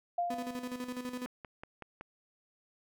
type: tone with exponential decay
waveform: sine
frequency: 698.5 Hz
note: F5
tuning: in tune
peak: -27 dBFS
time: 0.18-0.87 s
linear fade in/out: 5 ms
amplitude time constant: 150 ms
type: tone with tremolo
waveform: 35% pulse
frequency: 249.4 Hz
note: B3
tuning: 17 cents sharp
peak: -34 dBFS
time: 0.3-1.26 s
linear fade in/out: 5 ms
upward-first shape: square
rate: 12 Hz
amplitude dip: 60%
type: click train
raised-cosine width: 0.5 ms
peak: -29 dBFS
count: 5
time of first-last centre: 1.26-2.01 s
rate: 5.33 Hz
effects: none